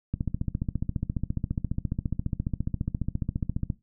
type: click train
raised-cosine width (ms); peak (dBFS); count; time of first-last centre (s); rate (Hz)
5; -15; 53; 0.14-3.702; 14.6
effects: noise-tail reverb RT60 0.2 s tail -17 dB re dry